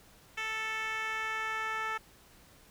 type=tone with band-pass filter sweep; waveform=10% pulse; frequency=440 Hz; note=A4; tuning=in tune; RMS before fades=-35 dBFS; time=0.37-1.98 s; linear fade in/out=10 ms; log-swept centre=2400 to 1400 Hz; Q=1.4; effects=pink hiss -59 dBFS RMS until 2.7 s